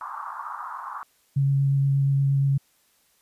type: band-pass noise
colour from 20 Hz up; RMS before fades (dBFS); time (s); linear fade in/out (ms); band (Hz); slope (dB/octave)
pink; -35; 0.01-1.03; 0; 920 to 1300; 48
type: tone with vibrato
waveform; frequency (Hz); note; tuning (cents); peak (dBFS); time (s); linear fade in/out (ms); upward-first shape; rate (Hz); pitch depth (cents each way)
sine; 138.2; C#3; -5; -18; 1.36-2.58; 10; sine; 8.5; 10
effects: white hiss -64 dBFS RMS until 3.21 s + resampled to 32000 Hz